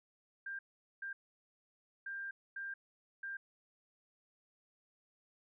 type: tone bursts at uneven times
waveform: sine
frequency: 1591 Hz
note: G6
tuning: 25 cents sharp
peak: -40 dBFS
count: 5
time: 0.46-0.59 / 1.02-1.13 / 2.06-2.31 / 2.56-2.74 / 3.23-3.37 s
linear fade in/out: 5 ms
effects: none